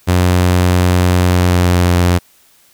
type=tone with pitch glide; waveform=sawtooth; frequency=90 to 88.4 Hz; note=F#2 to F2; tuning=-47 to +22 cents; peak=-5 dBFS; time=0.07-2.19 s; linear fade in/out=20 ms; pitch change=-31 cents; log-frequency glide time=1.28-1.92 s; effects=white hiss -50 dBFS RMS until 2.73 s